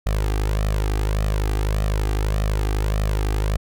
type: tone with flanger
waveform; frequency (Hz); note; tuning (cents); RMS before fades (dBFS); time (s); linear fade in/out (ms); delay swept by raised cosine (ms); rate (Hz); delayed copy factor
sawtooth; 51.91; G#1; 0; -21; 0.06-3.57; 5; 1.6 to 2.55; 1.7; +0.7
effects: none